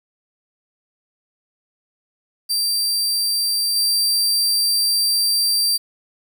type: tone with level steps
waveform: sawtooth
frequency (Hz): 4699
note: D8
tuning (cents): 0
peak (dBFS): -15 / -13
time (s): 2.49-5.78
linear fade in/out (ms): 20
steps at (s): 3.76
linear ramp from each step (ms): 2
effects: 8-bit